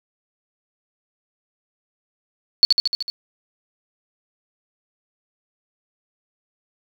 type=tone with echo; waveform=sine; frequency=4435 Hz; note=C#8; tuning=in tune; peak=-7 dBFS; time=2.63-2.65 s; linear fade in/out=0 ms; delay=75 ms; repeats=6; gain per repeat=-3 dB; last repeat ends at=3.1 s; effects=8-bit